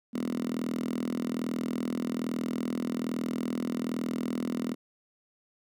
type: tone with high-pass filter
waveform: 5% pulse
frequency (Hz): 41.2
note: E1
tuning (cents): 0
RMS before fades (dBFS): -32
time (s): 0.13-4.75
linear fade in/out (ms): 20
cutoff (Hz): 230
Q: 6.7
effects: none